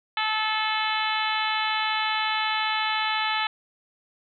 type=harmonic tone with a mistuned harmonic; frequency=434.4 Hz; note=A4; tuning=22 cents flat; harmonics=2 / 3 / 4 / 5 / 6 / 7 / 8 / 9; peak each=-28 / -30 / -31 / -32 / -33 / -33 / -34 / -35 dBFS; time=0.17-3.47 s; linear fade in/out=2 ms; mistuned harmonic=9; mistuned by=+30 cents; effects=none